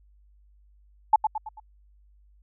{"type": "tone with echo", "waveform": "sine", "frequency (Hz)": 863, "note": "A5", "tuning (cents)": -34, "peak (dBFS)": -12, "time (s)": [1.13, 1.16], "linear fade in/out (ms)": 5, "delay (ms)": 110, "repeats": 4, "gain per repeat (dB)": -7, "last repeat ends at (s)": 1.6, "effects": ["added 50 Hz sine -55 dBFS peak until 2.42 s"]}